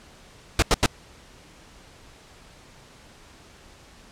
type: noise bursts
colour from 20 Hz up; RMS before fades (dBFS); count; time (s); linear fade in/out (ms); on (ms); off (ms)
pink; -17; 3; 0.59-0.861; 2; 33; 86
effects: pink hiss -50 dBFS RMS until 4.11 s + low-pass 8000 Hz 12 dB/octave